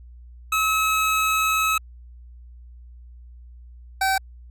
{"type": "tone pair in turn", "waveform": "25% pulse", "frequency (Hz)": [1287, 769.5], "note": ["E6", "G5"], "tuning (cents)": [-42, -32], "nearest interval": "major sixth", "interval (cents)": 890, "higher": "first", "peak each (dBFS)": -15, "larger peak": "neither", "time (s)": [[0.52, 1.78], [4.01, 4.18]], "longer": "first", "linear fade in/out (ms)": 5, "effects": ["added 60 Hz sine -41 dBFS peak until 4.5 s", "AAC 64 kbps"]}